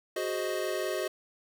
square chord, Ab dominant seventh, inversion third, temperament equal, 370 / 415.3 / 523.3 / 622.3 Hz, Gb4 / Ab4 / C5 / Eb5, 0 / 0 / 0 / 0 cents, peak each -35 / -38 / -38 / -35 dBFS, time 0.16-1.08 s, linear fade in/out 5 ms, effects none

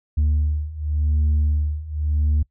sine beating tone pair, 74.6 / 75.49 Hz, D2 / D2, +28 / +48 cents, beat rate 0.89 Hz, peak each -20 / -18 dBFS, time 0.17-2.43 s, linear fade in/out 10 ms, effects noise-tail reverb RT60 0.1 s tail -23 dB re dry + tanh soft clip ceiling -14 dBFS

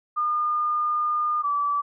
sine tone pair in turn, 1214 / 1154.8 Hz, D#6 / D6, -43 / -30 cents, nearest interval minor second, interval 87 cents, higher first, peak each -21 dBFS, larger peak neither, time 0.16-1.43 / 1.43-1.82 s, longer first, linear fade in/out 20 ms, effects none

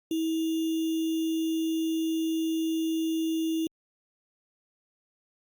sine tone with sample-and-hold, 323.2 Hz, E4, 34 cents flat, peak -25 dBFS, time 0.11-3.67 s, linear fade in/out 2 ms, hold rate 3150 Hz, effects Opus 48 kbps

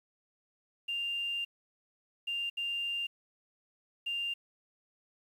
sine tone bursts at uneven times, 2794 Hz, F7, in tune, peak -31 dBFS, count 4, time 0.88-1.45 / 2.27-2.5 / 2.57-3.07 / 4.06-4.34 s, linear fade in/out 10 ms, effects tanh soft clip ceiling -27 dBFS + 10-bit

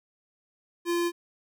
square tone, 344.8 Hz, F4, 22 cents flat, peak -25 dBFS, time 0.85-1.12 s, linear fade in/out 50 ms, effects none

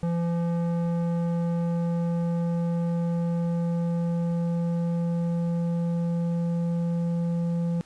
square tone with low-pass filter sweep, 170.1 Hz, F3, 45 cents flat, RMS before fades -26 dBFS, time 0.03-7.81 s, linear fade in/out 0 ms, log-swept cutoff 800 to 450 Hz, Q 0.73, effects pink hiss -56 dBFS RMS until 7.85 s + resampled to 22050 Hz

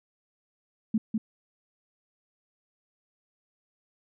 sine tone with echo, 220 Hz, A3, in tune, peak -21 dBFS, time 0.94-0.98 s, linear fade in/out 5 ms, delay 200 ms, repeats 1, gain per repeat -3 dB, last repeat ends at 1.18 s, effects none

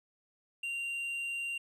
triangle tone with tanh clipping, 2771 Hz, F7, 14 cents flat, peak -35 dBFS, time 0.63-1.58 s, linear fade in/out 5 ms, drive 9 dB, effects none

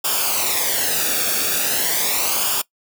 white noise with flanger, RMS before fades -20 dBFS, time 0.04-2.62 s, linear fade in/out 10 ms, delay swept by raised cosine 0.49 to 1 ms, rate 0.39 Hz, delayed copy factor -0.7, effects noise-tail reverb RT60 0.1 s tail -21 dB re dry

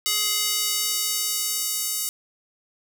square tone with high-pass filter sweep, 419.9 Hz, G#4, 19 cents sharp, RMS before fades -25 dBFS, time 0.06-2.09 s, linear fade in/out 0 ms, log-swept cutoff 3600 to 7300 Hz, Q 0.9, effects none

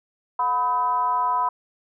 sine tone with frequency modulation, 996 Hz, B5, 14 cents sharp, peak -19 dBFS, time 0.39-1.49 s, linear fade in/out 5 ms, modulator 274 Hz, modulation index 0.64, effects none

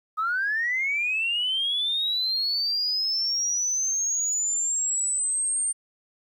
sine linear sweep, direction up, 1244.5 to 8800 Hz, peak -22 dBFS, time 0.17-5.73 s, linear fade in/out 20 ms, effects tanh soft clip ceiling -18 dBFS + 10-bit

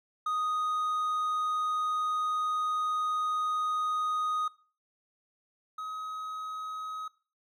triangle tone pair in turn, 1244.5 / 1267.7 Hz, D#6 / D#6, 0 / +32 cents, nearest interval unison, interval 32 cents, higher second, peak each -26 / -33 dBFS, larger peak first, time 0.26-4.48 / 5.78-7.08 s, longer first, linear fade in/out 5 ms, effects noise-tail reverb RT60 0.4 s tail -20 dB re dry

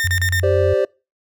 40% pulse tone bursts, 1816 Hz, A#6, 46 cents flat, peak -17 dBFS, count 4, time 0-0.397 s, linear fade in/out 0 ms, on 73 ms, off 35 ms
sine tone with vibrato, 90.1 Hz, F#2, 45 cents flat, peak -18 dBFS, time 0.04-0.74 s, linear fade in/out 10 ms, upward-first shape triangle, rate 11 Hz, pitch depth 23 cents each way
triangle chord, G suspended fourth, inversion none, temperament equal, 392 / 523.3 / 587.3 Hz, G4 / C5 / D5, 0 / 0 / 0 cents, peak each -17 dBFS, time 0.43-0.85 s, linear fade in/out 5 ms
effects noise-tail reverb RT60 0.3 s tail -25 dB re dry

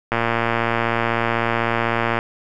click train, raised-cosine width 0.5 ms, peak -4 dBFS, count 241, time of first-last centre 0.12-2.189 s, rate 116 Hz, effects none

